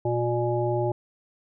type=harmonic tone; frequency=119.6 Hz; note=A#2; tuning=45 cents sharp; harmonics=1 / 3 / 5 / 7; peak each=-27 / -26 / -29 / -31 dBFS; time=0.05-0.92 s; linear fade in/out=5 ms; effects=none